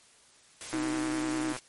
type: noise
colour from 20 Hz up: white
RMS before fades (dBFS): -41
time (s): 0.61-1.59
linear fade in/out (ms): 0
type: tone with vibrato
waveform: sine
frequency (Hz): 311.1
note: D#4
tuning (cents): 0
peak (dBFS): -29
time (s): 0.73-1.53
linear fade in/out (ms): 10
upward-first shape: square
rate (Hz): 10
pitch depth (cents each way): 34
type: click train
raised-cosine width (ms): 0.5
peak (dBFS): -22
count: 107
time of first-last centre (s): 0.73-1.565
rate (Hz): 127
effects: white hiss -59 dBFS RMS until 1.68 s + MP3 48 kbps